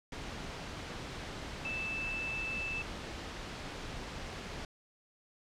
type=tone in noise; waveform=sine; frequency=2637 Hz; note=E7; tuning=in tune; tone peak=-35 dBFS; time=1.65-2.82 s; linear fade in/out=2 ms; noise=pink; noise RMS=-42 dBFS; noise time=0.12-4.65 s; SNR=+4 dB; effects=low-pass 5000 Hz 12 dB/octave